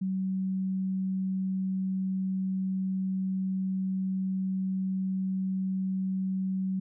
sine tone, 189.3 Hz, F#3, 40 cents sharp, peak -27 dBFS, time 0.01-6.8 s, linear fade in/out 10 ms, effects none

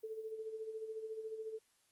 sine tone with tremolo, 440 Hz, A4, in tune, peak -39 dBFS, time 0.03-1.59 s, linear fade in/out 10 ms, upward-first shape sine, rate 14 Hz, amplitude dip 60%, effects white hiss -74 dBFS RMS until 1.91 s + Opus 32 kbps

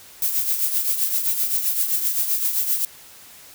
violet noise with tremolo, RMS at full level -19 dBFS, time 0.22-2.85 s, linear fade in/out 2 ms, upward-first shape triangle, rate 7.7 Hz, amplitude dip 65%, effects white hiss -45 dBFS RMS until 3.54 s

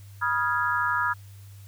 sine chord, F half-diminished seventh, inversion second, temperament equal with one note detuned, 974.7 / 1244.5 / 1396.9 / 1661.2 Hz, Cb6 / Eb6 / F6 / Ab6, -23 / 0 / 0 / 0 cents, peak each -28 dBFS, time 0.21-1.14 s, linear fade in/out 20 ms, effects added 99 Hz sine -43 dBFS peak until 1.67 s + white hiss -57 dBFS RMS until 1.67 s

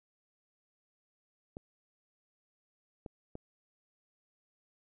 clicks, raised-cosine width 2 ms, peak -29 dBFS, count 3, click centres 1.569 / 3.062 / 3.354 s, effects none

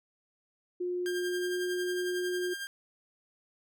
sine tone with pitch glide, 357.6 to 360.3 Hz, F4 to F#4, +41 to -46 cents, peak -30 dBFS, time 0.8-2.54 s, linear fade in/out 10 ms, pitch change +13 cents, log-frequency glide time 1.21-1.61 s
sawtooth tone with tremolo, 1600 Hz, G6, 35 cents sharp, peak -31 dBFS, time 1.06-2.67 s, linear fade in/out 0 ms, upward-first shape sine, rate 11 Hz, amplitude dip 50%
effects none

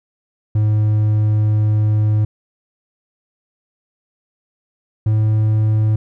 triangle tone pair in turn, 106.7 / 108.19 Hz, G#2 / A2, +47 / -29 cents, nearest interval unison, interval 24 cents, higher second, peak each -10 dBFS, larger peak neither, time 0.55-2.25 / 5.06-5.96 s, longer first, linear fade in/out 5 ms, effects none

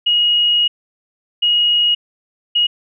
sine tone bursts at uneven times, 2887 Hz, F#7, 43 cents flat, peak -11 dBFS, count 3, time 0.06-0.68 / 1.42-1.95 / 2.55-2.67 s, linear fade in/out 10 ms, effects none

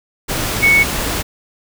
sine tone in noise, 2217 Hz, C#7, in tune, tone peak -8 dBFS, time 0.62-0.84 s, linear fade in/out 20 ms, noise pink, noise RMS -20 dBFS, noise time 0.28-1.23 s, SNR +9 dB, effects none

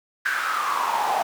brown noise with high-pass filter sweep, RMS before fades -24 dBFS, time 0.25-1.23 s, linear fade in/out 10 ms, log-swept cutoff 1600 to 740 Hz, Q 7.4, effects none

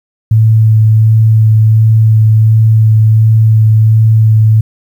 sine tone with vibrato, 110 Hz, A2, in tune, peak -3 dBFS, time 0.31-4.61 s, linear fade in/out 5 ms, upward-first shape sine, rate 1.4 Hz, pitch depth 11 cents each way, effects 7-bit

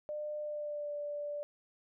sine tone with pitch glide, 600 to 585.3 Hz, D5 to D5, +37 to -6 cents, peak -36 dBFS, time 0.09-1.43 s, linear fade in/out 0 ms, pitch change -43 cents, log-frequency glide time 0.4-0.93 s, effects none

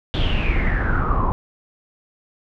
brown noise with low-pass filter sweep, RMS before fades -19 dBFS, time 0.14-1.32 s, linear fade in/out 0 ms, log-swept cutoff 3500 to 960 Hz, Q 8.9, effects none

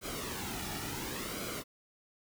pink noise with flanger, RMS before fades -39 dBFS, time 0.01-1.64 s, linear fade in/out 50 ms, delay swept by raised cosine 1.1 to 1.93 ms, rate 0.7 Hz, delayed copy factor -0.6, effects none

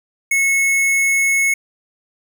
square tone, 2190 Hz, C#7, 22 cents flat, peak -14 dBFS, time 0.31-1.54 s, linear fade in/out 5 ms, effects none

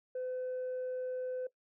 sine tone, 508 Hz, B4, 49 cents sharp, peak -33 dBFS, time 0.15-1.47 s, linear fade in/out 5 ms, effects noise-tail reverb RT60 0.1 s tail -18 dB re dry + tanh soft clip ceiling -33 dBFS

